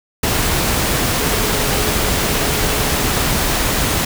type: tone in noise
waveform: sine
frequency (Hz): 423.9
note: G#4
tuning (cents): +35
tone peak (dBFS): -27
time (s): 1.21-3.12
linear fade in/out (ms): 5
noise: pink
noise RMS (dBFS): -17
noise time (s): 0.23-4.05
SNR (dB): -13
effects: none